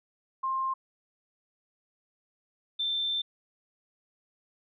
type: tone pair in turn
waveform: sine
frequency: 1058 / 3559 Hz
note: C6 / A7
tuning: +19 / +19 cents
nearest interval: octave + major sixth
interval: 2100 cents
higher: second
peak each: -27 dBFS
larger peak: neither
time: 0.43-0.74 / 2.79-3.22 s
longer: second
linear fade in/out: 10 ms
effects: none